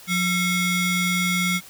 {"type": "ring-modulated tone", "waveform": "35% pulse", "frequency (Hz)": 1174.7, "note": "D6", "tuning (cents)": 0, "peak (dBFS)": -15, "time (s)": [0.07, 1.61], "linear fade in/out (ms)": 50, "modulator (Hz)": 995, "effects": ["white hiss -45 dBFS RMS until 1.69 s"]}